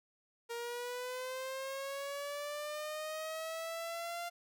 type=linear sweep; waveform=sawtooth; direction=up; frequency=466.2 to 695 Hz; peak=-35 dBFS; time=0.49-4.3 s; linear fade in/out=20 ms; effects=none